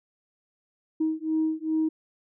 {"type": "beating tone pair", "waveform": "sine", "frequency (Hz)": [314.9, 317.4], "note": ["D#4", "D#4"], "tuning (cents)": [21, 35], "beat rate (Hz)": 2.5, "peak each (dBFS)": -26, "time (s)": [1, 1.89], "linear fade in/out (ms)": 10, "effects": ["tanh soft clip ceiling -17 dBFS"]}